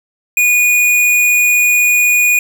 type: tone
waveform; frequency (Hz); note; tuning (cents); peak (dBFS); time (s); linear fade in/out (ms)
square; 2456; D#7; -23; -9; 0.37-2.39; 2
effects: none